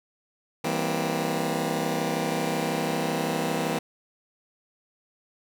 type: chord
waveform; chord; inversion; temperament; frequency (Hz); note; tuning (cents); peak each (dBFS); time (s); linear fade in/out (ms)
15% pulse; C dominant seventh; first; just; 163.52 / 196.22 / 235.5 / 261.6; E3 / G3 / Bb3 / C4; -14 / +2 / +18 / 0; -23 / -27 / -24 / -26; 0.64-3.79; 5
effects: none